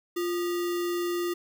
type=tone with sample-and-hold; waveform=sine; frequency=349.2 Hz; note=F4; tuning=in tune; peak=-26 dBFS; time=0.16-1.34 s; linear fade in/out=10 ms; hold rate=1575 Hz; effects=none